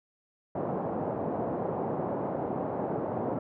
white band-pass noise, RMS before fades -32 dBFS, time 0.55-3.39 s, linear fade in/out 5 ms, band 110 to 770 Hz, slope 24 dB/octave, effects none

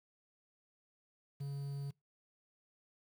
triangle tone with quantisation, 140.3 Hz, C#3, 21 cents sharp, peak -36 dBFS, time 1.4-1.91 s, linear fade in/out 10 ms, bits 10, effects noise-tail reverb RT60 0.2 s tail -24 dB re dry

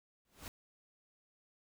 pink noise with exponential growth, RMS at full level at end -43 dBFS, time 0.25-0.48 s, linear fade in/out 1 ms, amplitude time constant 48 ms, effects none

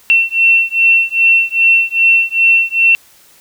sine beating tone pair, 2703 / 2705.5 Hz, E7 / E7, +43 / +44 cents, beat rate 2.5 Hz, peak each -11 dBFS, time 0.1-2.95 s, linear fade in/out 0 ms, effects white hiss -46 dBFS RMS until 3.4 s

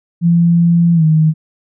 sine tone with pitch glide, 170.2 to 156.98 Hz, F3 to D#3, -44 to +16 cents, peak -7 dBFS, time 0.21-1.34 s, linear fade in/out 50 ms, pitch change -140 cents, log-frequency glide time 0.94-1.04 s, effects none

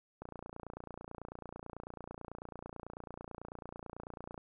click train, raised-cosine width 1 ms, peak -30 dBFS, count 122, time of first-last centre 0.22-4.378 s, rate 29.1 Hz, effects none

